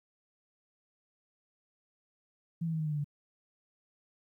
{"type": "tone with pitch steps", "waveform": "sine", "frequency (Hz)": [166.8, 162.99, 159.27, 155.63, 152.08, 148.6, 145.21], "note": ["E3", "E3", "D#3", "D#3", "D#3", "D3", "D3"], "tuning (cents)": [21, -19, 41, 1, -39, 21, -19], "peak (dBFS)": -30, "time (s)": [2.61, 3.044], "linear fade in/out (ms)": 10, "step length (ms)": 62, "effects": ["12-bit"]}